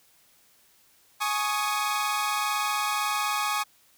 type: chord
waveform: sawtooth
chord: Ab suspended fourth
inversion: none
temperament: equal with one note detuned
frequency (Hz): 836.9 / 1108.7 / 1244.5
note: Ab5 / Db6 / Eb6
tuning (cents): +13 / 0 / 0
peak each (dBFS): -26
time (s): 1.2-3.64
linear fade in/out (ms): 20
effects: white hiss -61 dBFS RMS until 3.97 s